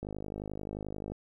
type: click train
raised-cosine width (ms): 2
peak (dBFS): -25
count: 57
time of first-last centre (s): 0.03-1.119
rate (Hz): 51.4
effects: 11-bit